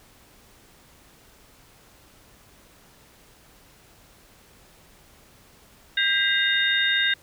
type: tone cluster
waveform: sine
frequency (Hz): 1596 / 1950 / 2054 / 2818 / 3688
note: G6 / B6 / C7 / F7 / A#7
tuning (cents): +31 / -23 / -33 / +15 / -19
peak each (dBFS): -23 / -29 / -30 / -30 / -23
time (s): 5.97-7.14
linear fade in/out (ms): 5
effects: pink hiss -54 dBFS RMS until 7.22 s